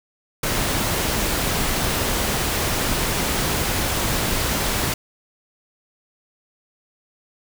pink noise, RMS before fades -22 dBFS, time 0.43-4.94 s, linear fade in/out 5 ms, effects none

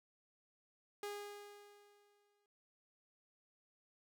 sawtooth tone with exponential decay, 410 Hz, G#4, 22 cents flat, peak -37 dBFS, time 1.03-2.46 s, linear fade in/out 2 ms, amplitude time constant 310 ms, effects none

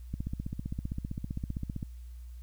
click train, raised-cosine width 5 ms, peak -22 dBFS, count 27, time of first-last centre 0.14-1.828 s, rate 15.4 Hz, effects added 60 Hz sine -42 dBFS peak until 2.42 s + white hiss -67 dBFS RMS until 2.42 s

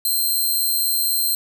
5% pulse tone, 4152 Hz, C8, 14 cents flat, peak -11 dBFS, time 0.05-1.35 s, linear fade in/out 2 ms, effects none

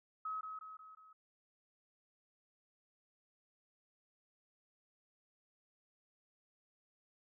sine tone with echo, 1278 Hz, D#6, 46 cents sharp, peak -38 dBFS, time 0.25-0.41 s, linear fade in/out 5 ms, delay 180 ms, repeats 4, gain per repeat -5 dB, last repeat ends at 1.13 s, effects none

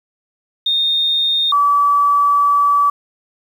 sine tone pair in turn, 3671 / 1150 Hz, A#7 / D6, -27 / -37 cents, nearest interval octave + minor sixth, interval 2010 cents, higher first, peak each -13 / -10 dBFS, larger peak second, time 0.66-1.52 / 1.52-2.9 s, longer second, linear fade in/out 5 ms, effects 7-bit

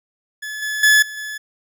40% pulse tone with level steps, 1716 Hz, A6, 44 cents flat, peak -26 / -21 / -9 / -29 / -26 dBFS, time 0.42-1.38 s, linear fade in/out 10 ms, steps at 0.62 / 0.83 / 1.02 / 1.17 s, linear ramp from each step 5 ms, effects none

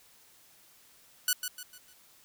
5% pulse tone with echo, 1480 Hz, F#6, in tune, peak -13 dBFS, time 1.28-1.33 s, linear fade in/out 2 ms, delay 150 ms, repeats 4, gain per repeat -8 dB, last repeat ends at 1.93 s, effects white hiss -60 dBFS RMS until 2.24 s

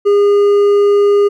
triangle tone with hard clipping, 406.9 Hz, G#4, 35 cents flat, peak -8 dBFS, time 0.05-1.29 s, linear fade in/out 20 ms, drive 7 dB, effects none

